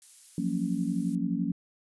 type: noise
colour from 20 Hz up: violet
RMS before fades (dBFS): -47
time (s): 0.02-1.15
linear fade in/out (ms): 0
type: chord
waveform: sine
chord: Gb major seventh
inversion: third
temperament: just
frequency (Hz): 173.43 / 185 / 231.2 / 277.5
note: F3 / Gb3 / Bb3 / Db4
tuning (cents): -12 / 0 / -14 / +2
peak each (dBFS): -32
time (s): 0.38-1.52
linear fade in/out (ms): 2
effects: resampled to 24000 Hz